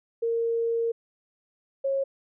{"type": "tone pair in turn", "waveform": "sine", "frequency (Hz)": [461.7, 545.1], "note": ["A#4", "C#5"], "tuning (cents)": [-17, -29], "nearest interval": "minor third", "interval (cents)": 288, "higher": "second", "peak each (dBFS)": -23, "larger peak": "neither", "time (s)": [[0.22, 0.92], [1.84, 2.04]], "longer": "first", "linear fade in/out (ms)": 10, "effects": []}